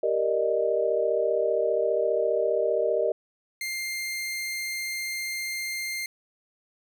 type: chord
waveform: sine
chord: Eb major seventh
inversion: first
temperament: equal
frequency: 392 / 466.2 / 587.3 / 622.3 Hz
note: G4 / Bb4 / D5 / Eb5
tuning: 0 / 0 / 0 / 0 cents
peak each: -29 / -26 / -30 / -26 dBFS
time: 0.03-3.12 s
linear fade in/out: 5 ms
type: tone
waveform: sawtooth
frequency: 2105 Hz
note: C7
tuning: 10 cents sharp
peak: -26 dBFS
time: 3.61-6.06 s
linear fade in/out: 2 ms
effects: none